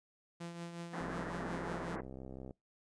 sawtooth tone with tremolo, 170.6 Hz, F3, 40 cents flat, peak -37 dBFS, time 0.4-1.96 s, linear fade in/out 10 ms, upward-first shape triangle, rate 5.5 Hz, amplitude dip 55%
pink band-pass noise, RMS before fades -43 dBFS, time 0.93-2.01 s, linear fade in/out 5 ms, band 190 to 1900 Hz, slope 48 dB/octave
click train, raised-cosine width 2 ms, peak -34 dBFS, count 99, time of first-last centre 1.01-2.508 s, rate 65.4 Hz
effects noise-tail reverb RT60 0.2 s tail -24 dB re dry + resampled to 22050 Hz

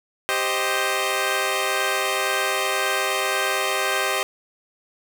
10% pulse chord, C minor, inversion second, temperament equal, 392 / 523.3 / 622.3 Hz, G4 / C5 / Eb5, 0 / 0 / 0 cents, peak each -17 dBFS, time 0.29-4.23 s, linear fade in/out 0 ms, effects none

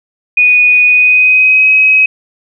sine tone with pitch glide, 2474 to 2541 Hz, D#7 to D#7, -10 to +36 cents, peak -4 dBFS, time 0.37-2.06 s, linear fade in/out 5 ms, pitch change +46 cents, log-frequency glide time 0.84-1.69 s, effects none

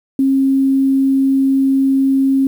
sine tone, 269.6 Hz, C#4, 48 cents flat, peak -10 dBFS, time 0.19-2.47 s, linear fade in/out 2 ms, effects 7-bit

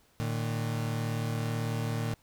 35% pulse tone pair together, 113.9 / 152.04 Hz, A#2 / D#3, -40 / -40 cents, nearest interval perfect fourth, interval 500 cents, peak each -29 / -34 dBFS, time 0.2-2.14 s, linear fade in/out 0 ms, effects pink hiss -65 dBFS RMS until 2.22 s

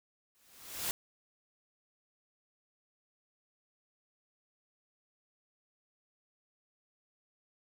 white noise with exponential growth, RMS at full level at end -32 dBFS, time 0.35-0.91 s, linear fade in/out 0 ms, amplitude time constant 120 ms, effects none

